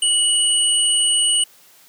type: tone pair together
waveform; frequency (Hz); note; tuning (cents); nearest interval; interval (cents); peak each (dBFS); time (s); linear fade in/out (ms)
sine; 2932 / 8786; F#7 / C#9; -16 / -16; octave + perfect fifth; 1900; -17; 0.02-1.44; 5
effects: white hiss -50 dBFS RMS until 1.88 s + high-pass 150 Hz 12 dB/octave